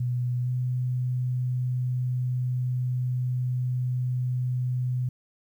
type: tone with pitch glide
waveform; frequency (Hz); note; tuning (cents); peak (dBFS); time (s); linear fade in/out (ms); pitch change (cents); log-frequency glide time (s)
sine; 123.47 to 125.7; B2 to B2; 0 to +31; -24; 0-5.09; 5; +31; 0.42-0.5
effects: 10-bit